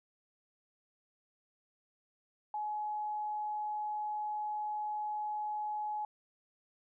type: tone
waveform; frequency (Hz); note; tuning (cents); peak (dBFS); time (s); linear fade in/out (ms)
sine; 845; G#5; +30; -34; 2.54-6.05; 2
effects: none